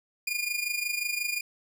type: tone with amplitude modulation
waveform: sawtooth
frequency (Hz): 2425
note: D#7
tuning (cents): -45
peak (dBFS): -22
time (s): 0.27-1.41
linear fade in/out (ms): 5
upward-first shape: sine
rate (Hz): 25.6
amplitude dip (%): 70
effects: none